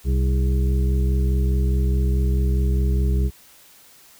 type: harmonic tone with a mistuned harmonic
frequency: 64.8 Hz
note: C2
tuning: 16 cents flat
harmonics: 1 / 2 / 3 / 5 / 6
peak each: -17 / -26 / -29 / -35 / -33 dBFS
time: 0.04-3.31 s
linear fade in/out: 50 ms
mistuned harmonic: 6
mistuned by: +89 cents
effects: white hiss -50 dBFS RMS until 4.19 s